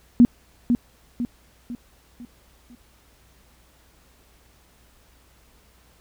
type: tone with echo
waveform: sine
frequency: 240.6 Hz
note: B3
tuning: 45 cents flat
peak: -8 dBFS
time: 0.2-0.25 s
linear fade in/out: 0 ms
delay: 500 ms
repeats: 5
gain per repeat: -7 dB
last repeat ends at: 2.75 s
effects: added 60 Hz sine -58 dBFS peak until 6 s + pink hiss -58 dBFS RMS until 6 s